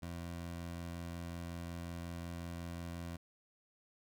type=tone; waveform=20% pulse; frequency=85.5 Hz; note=F2; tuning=36 cents flat; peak=-37 dBFS; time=0.02-3.17 s; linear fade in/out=10 ms; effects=none